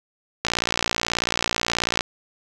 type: click train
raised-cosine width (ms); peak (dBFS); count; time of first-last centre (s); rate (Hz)
0.2; -3; 92; 0.45-2.008; 58.4
effects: none